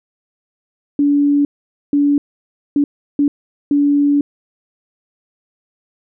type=tone bursts at uneven times; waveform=sine; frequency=287.2 Hz; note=D4; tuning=39 cents flat; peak=-10 dBFS; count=5; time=0.99-1.45 / 1.93-2.18 / 2.76-2.84 / 3.19-3.28 / 3.71-4.21 s; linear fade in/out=2 ms; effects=none